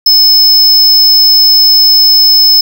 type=tone; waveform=square; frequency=5210 Hz; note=E8; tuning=21 cents flat; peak=-3 dBFS; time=0.06-2.61 s; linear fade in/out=5 ms; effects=none